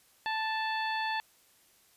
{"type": "harmonic tone with a mistuned harmonic", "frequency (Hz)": 880, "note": "A5", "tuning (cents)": 0, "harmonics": [1, 2, 3, 4, 5], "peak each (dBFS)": [-32, -35, -40, -42, -44], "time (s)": [0.26, 1.2], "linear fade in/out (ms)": 0, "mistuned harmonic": 4, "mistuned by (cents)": -20, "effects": ["white hiss -64 dBFS RMS until 1.96 s", "resampled to 32000 Hz"]}